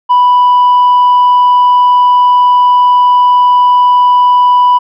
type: tone with tanh clipping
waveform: triangle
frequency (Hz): 987.8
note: B5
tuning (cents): 0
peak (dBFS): -4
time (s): 0.09-4.79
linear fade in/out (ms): 20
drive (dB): 6
effects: none